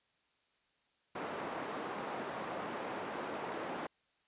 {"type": "band-pass noise", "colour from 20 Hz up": "white", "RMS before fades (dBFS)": -41, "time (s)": [1.15, 3.87], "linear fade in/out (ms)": 5, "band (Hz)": [220, 1000], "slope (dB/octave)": 12, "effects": ["white hiss -75 dBFS RMS until 4.27 s", "resampled to 8000 Hz"]}